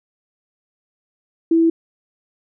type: tone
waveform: sine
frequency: 329.6 Hz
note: E4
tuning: in tune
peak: -11 dBFS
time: 1.51-1.7 s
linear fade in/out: 5 ms
effects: none